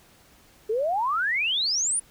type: exponential sweep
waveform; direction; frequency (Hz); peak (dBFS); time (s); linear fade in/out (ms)
sine; up; 413.8 to 9956; -22; 0.69-2; 10
effects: pink hiss -56 dBFS RMS until 2.1 s